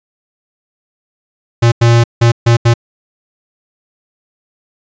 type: tone bursts at uneven times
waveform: square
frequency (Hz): 117.5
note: A#2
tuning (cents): +14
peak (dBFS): -6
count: 5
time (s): 1.62-1.72 / 1.81-2.04 / 2.21-2.32 / 2.46-2.57 / 2.65-2.74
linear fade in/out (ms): 10
effects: resampled to 16000 Hz